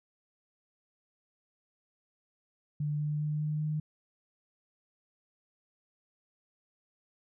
sine tone with pitch steps, 148.4 / 149.52 / 150.65 / 151.78 / 152.93 Hz, D3 / D3 / D3 / D#3 / D#3, +18 / +31 / +44 / -43 / -30 cents, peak -29 dBFS, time 2.8-3.8 s, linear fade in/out 5 ms, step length 200 ms, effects none

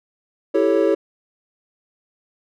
triangle chord, A dominant seventh, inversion second, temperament equal, 329.6 / 392 / 440 / 554.4 Hz, E4 / G4 / A4 / C#5, 0 / 0 / 0 / 0 cents, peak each -18 dBFS, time 0.54-0.95 s, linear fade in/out 10 ms, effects none

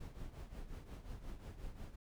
brown noise with tremolo, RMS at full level -45 dBFS, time 0-1.96 s, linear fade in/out 10 ms, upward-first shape triangle, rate 5.6 Hz, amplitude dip 75%, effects none

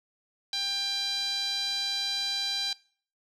sawtooth tone with band-pass filter, 794 Hz, G5, 22 cents sharp, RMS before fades -31 dBFS, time 0.53-2.73 s, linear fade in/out 2 ms, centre 4200 Hz, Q 5.2, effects noise-tail reverb RT60 0.5 s tail -22 dB re dry

